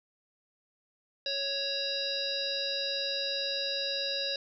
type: harmonic tone with a mistuned harmonic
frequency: 554.4 Hz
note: C#5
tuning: in tune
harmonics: 1 / 3 / 5 / 7 / 9 / 10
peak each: -37 / -42 / -40 / -34 / -35 / -45 dBFS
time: 1.26-4.36 s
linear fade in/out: 2 ms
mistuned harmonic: 9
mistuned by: -31 cents
effects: none